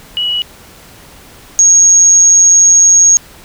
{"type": "tone pair in turn", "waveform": "sine", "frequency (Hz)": [2927, 6571], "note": ["F#7", "G#8"], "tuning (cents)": [-19, -19], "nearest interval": "octave + major second", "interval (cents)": 1400, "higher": "second", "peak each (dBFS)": [-12, -3], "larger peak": "second", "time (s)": [[0.17, 0.42], [1.59, 3.17]], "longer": "second", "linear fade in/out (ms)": 0, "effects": ["pink hiss -38 dBFS RMS until 3.44 s"]}